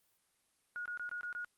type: tone bursts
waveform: sine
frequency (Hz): 1444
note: F#6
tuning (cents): -43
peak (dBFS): -38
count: 6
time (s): 0.76-1.446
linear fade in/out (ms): 0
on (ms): 96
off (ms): 22
effects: white hiss -75 dBFS RMS until 1.57 s + Opus 32 kbps